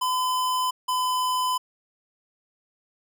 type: tone pair in turn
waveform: square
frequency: 1014 / 1010.4 Hz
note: B5 / B5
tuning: +45 / +39 cents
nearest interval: unison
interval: 6 cents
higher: first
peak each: -23 dBFS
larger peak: neither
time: 0.01-0.71 / 0.88-1.58 s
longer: neither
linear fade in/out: 10 ms
effects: none